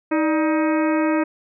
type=harmonic tone with a mistuned harmonic; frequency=315 Hz; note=D#4; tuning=21 cents sharp; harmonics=1 / 2 / 3 / 4 / 5 / 6 / 7 / 8; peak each=-18 / -24 / -28 / -30 / -32 / -34 / -35 / -36 dBFS; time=0.11-1.24 s; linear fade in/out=10 ms; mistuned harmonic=2; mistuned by=-96 cents; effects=none